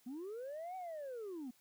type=linear two-way sweep; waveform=sine; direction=up then down; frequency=233.1 to 761 to 233.1 Hz; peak=-40 dBFS; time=0.06-1.51 s; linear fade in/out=10 ms; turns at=0.76 s; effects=tanh soft clip ceiling -41 dBFS + white hiss -70 dBFS RMS until 1.6 s